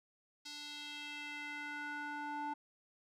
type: tone with band-pass filter sweep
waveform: square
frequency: 293.7 Hz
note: D4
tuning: in tune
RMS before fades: -44 dBFS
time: 0.45-2.54 s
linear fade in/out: 10 ms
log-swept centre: 4700 to 900 Hz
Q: 2.4
effects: none